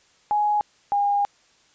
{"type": "tone pair in turn", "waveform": "sine", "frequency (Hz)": [835, 811.2], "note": ["G#5", "G#5"], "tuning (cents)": [9, -41], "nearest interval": "minor second", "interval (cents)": 50, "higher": "first", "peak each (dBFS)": -18, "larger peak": "neither", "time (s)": [[0.31, 0.61], [0.92, 1.25]], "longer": "second", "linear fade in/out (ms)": 0, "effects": ["white hiss -59 dBFS RMS until 1.74 s", "resampled to 16000 Hz"]}